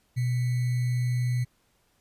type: tone with sample-and-hold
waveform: sine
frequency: 123.47 Hz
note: B2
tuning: in tune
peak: -23 dBFS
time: 0.16-1.45 s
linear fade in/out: 20 ms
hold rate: 2100 Hz
effects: pink hiss -68 dBFS RMS until 2 s + resampled to 32000 Hz